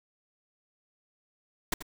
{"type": "noise with echo", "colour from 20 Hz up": "pink", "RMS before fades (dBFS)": -27, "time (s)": [1.72, 1.74], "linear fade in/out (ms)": 5, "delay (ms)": 85, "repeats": 1, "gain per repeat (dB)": -12, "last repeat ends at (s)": 1.825, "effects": []}